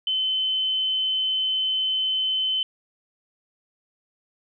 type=tone; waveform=sine; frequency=3056 Hz; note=G7; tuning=45 cents flat; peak=-21 dBFS; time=0.07-2.63 s; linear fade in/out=2 ms; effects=none